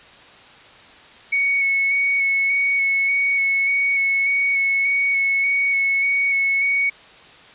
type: tone with vibrato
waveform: sine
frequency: 2217 Hz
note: C#7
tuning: in tune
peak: -16 dBFS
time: 1.32-6.9 s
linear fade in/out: 10 ms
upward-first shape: square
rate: 1.7 Hz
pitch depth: 13 cents each way
effects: white hiss -45 dBFS RMS until 7.54 s + resampled to 8000 Hz